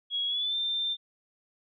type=tone with pitch glide; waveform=sine; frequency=3322 to 3581 Hz; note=G#7 to A7; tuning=0 to +30 cents; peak=-27 dBFS; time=0.1-0.97 s; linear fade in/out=50 ms; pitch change=+130 cents; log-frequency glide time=0.27-0.56 s; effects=none